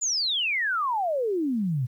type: exponential sweep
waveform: sine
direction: down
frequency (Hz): 7200 to 117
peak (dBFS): -23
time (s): 0.01-1.87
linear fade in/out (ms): 20
effects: 10-bit